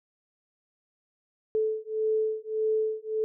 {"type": "beating tone pair", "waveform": "sine", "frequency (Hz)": [435.2, 436.9], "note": ["A4", "A4"], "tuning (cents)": [-19, -12], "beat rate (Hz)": 1.7, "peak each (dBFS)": -28, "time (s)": [1.55, 3.24], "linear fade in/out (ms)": 0, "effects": []}